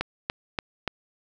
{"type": "click train", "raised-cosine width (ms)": 0.3, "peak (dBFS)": -10, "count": 4, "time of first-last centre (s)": [0.01, 0.877], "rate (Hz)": 3.46, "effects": []}